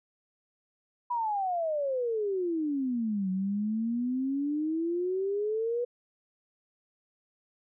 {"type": "exponential two-way sweep", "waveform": "sine", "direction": "down then up", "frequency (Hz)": [987.8, 185, 490.3], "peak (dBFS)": -27, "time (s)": [1.1, 5.85], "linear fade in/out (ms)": 10, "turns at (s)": 3.3, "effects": []}